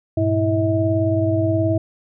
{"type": "tone cluster", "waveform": "sine", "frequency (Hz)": [101.2, 120, 325.8, 641], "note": ["G#2", "B2", "E4", "E5"], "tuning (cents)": [-44, -49, -20, -49], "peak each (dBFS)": [-20, -27, -20, -21], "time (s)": [0.17, 1.78], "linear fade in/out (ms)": 5, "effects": []}